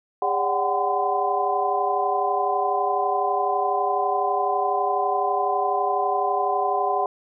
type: tone cluster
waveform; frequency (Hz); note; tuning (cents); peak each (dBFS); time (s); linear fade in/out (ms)
sine; 405.2 / 579 / 739 / 771 / 1022; G#4 / D5 / F#5 / G5 / C6; -43 / -25 / -2 / -29 / -41; -27 / -30 / -23 / -29 / -26; 0.22-7.06; 2
effects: none